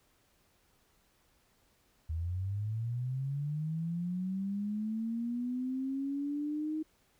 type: linear sweep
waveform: sine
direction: up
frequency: 77.9 to 314.4 Hz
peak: -32 dBFS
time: 2.09-6.83 s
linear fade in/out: 10 ms
effects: pink hiss -70 dBFS RMS until 7.19 s